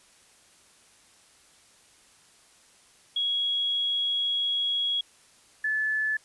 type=tone pair in turn; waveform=sine; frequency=3322 / 1733.5 Hz; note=G#7 / A6; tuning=0 / -26 cents; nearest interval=major seventh; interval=1126 cents; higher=first; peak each=-24 / -24 dBFS; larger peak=neither; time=3.16-5.01 / 5.64-6.17 s; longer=first; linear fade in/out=5 ms; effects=white hiss -58 dBFS RMS until 6.24 s + resampled to 24000 Hz